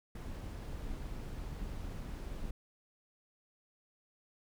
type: noise with amplitude modulation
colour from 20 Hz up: brown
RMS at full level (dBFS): -40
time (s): 0.15-2.51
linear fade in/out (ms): 5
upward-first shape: sine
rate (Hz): 244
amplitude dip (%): 35
effects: none